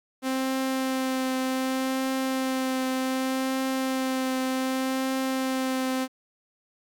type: tone with vibrato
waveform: sawtooth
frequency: 261.9 Hz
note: C4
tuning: 2 cents sharp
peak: -21 dBFS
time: 0.22-6.08 s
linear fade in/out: 50 ms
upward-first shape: triangle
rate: 0.66 Hz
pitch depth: 15 cents each way
effects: Opus 48 kbps